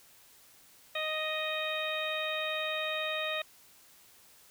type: harmonic tone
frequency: 622.3 Hz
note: D#5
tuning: in tune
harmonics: 1 / 2 / 3 / 4 / 5 / 6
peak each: -36 / -40 / -39 / -37 / -44 / -38 dBFS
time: 0.95-3.42 s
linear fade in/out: 5 ms
effects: white hiss -59 dBFS RMS until 4.5 s